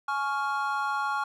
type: chord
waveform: triangle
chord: Db major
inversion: second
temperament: equal with one note detuned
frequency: 841.7 / 1108.7 / 1396.9 Hz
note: Ab5 / Db6 / F6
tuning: +23 / 0 / 0 cents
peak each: -29 dBFS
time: 0.08-1.24 s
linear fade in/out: 5 ms
effects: none